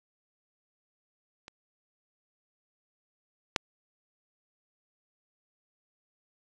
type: clicks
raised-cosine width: 0.2 ms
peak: -27 / -7 dBFS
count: 2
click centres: 1.481 / 3.562 s
effects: resampled to 22050 Hz